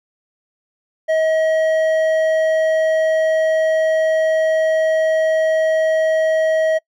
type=tone with hard clipping; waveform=triangle; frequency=636 Hz; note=D#5; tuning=38 cents sharp; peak=-15 dBFS; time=1.08-6.79 s; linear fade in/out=20 ms; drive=10 dB; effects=noise-tail reverb RT60 0.1 s tail -26 dB re dry